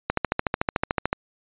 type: click train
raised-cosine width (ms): 0.5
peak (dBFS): -6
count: 15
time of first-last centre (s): 0.1-1.129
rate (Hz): 13.6
effects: resampled to 8000 Hz